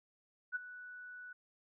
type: tone with ADSR envelope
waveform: sine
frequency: 1480 Hz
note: F#6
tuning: in tune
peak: -32 dBFS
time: 0.52-1.33 s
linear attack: 35 ms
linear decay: 19 ms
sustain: -15 dB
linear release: 6 ms
effects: none